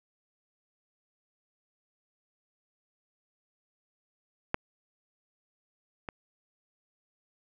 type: clicks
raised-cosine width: 0.5 ms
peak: -11 / -21 dBFS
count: 2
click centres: 4.544 / 6.088 s
effects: none